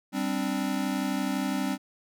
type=chord; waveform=square; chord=G suspended fourth; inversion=none; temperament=equal; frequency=196 / 261.6 / 293.7 Hz; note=G3 / C4 / D4; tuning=0 / 0 / 0 cents; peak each=-32 / -31 / -33 dBFS; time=0.12-1.78 s; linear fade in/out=50 ms; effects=none